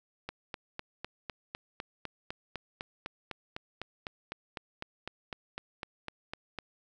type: click train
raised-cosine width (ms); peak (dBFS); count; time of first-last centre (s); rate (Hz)
0.3; -21; 26; 0.29-6.587; 3.97
effects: none